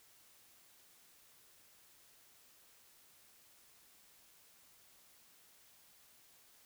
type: silence
effects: white hiss -65 dBFS RMS until 6.65 s